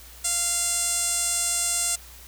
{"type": "tone with band-pass filter", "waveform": "sawtooth", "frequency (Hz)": 693, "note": "F5", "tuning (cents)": -14, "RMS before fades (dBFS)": -25, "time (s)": [0.24, 1.96], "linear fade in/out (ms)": 10, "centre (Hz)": 8200, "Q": 3.6, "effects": ["added 60 Hz sine -47 dBFS peak until 2.27 s", "white hiss -47 dBFS RMS until 2.27 s"]}